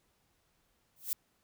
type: noise with exponential growth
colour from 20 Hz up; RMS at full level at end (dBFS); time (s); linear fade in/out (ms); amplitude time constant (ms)
violet; -29; 0.96-1.13; 2; 36
effects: pink hiss -74 dBFS RMS until 1.43 s